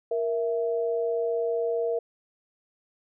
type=tone pair together; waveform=sine; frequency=467.7 / 661 Hz; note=A#4 / E5; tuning=+6 / +5 cents; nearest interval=tritone; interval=599 cents; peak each=-25 / -30 dBFS; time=0.11-1.99 s; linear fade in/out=5 ms; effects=none